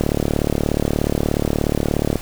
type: click train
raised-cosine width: 2 ms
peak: -4 dBFS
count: 80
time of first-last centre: 0.01-2.157 s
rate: 36.8 Hz
effects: pink hiss -35 dBFS RMS until 2.21 s